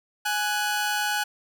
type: tone pair together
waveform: sawtooth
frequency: 833 / 1484.2 Hz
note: G#5 / F#6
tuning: +5 / +5 cents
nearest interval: minor seventh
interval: 1000 cents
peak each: -23 dBFS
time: 0.25-1.24 s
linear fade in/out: 10 ms
effects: none